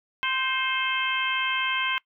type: harmonic tone with a mistuned harmonic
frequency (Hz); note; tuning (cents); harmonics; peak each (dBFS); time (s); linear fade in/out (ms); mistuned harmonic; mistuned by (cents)
522; C5; -4; 2 / 3 / 4 / 5 / 6; -30 / -30 / -30 / -30 / -30; 0.23-1.98; 0; 4; +30
effects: noise-tail reverb RT60 0.1 s tail -23 dB re dry